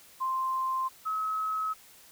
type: tone pair in turn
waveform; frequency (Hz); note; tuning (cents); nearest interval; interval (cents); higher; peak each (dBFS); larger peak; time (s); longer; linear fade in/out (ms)
sine; 1046.5 / 1283.4; C6 / E6; 0 / -47; major third; 353; second; -27 / -28; first; 0.2-0.89 / 1.05-1.74; neither; 20
effects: white hiss -55 dBFS RMS until 2.11 s